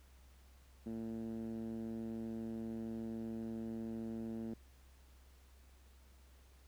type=tone with band-pass filter; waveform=10% pulse; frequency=113 Hz; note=A2; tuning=47 cents sharp; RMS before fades=-43 dBFS; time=0.86-4.54 s; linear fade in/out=5 ms; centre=240 Hz; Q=2.8; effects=added 65 Hz sine -60 dBFS peak until 6.67 s + pink hiss -69 dBFS RMS until 6.67 s